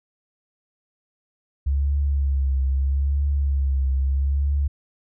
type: tone with vibrato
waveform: sine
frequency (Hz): 68.8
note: C#2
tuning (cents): -12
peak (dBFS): -18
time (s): 1.66-4.68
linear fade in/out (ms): 10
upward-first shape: triangle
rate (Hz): 0.78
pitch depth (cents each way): 64
effects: none